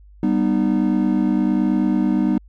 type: chord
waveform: triangle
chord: G augmented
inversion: none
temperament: just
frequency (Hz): 196 / 245 / 306.2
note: G3 / B3 / D#4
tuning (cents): 0 / -14 / -28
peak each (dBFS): -18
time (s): 0.23-2.38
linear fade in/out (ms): 2
effects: added 50 Hz sine -43 dBFS peak until 2.48 s